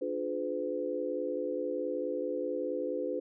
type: chord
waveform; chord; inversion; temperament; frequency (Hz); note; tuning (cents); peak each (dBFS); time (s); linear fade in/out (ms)
sine; D diminished seventh; none; just; 293.7 / 352.4 / 422.9 / 507.5; D4 / F4 / Ab4 / Cb5; 0 / +16 / +31 / +47; -38 / -38 / -38 / -34; 0.01-3.2; 10
effects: none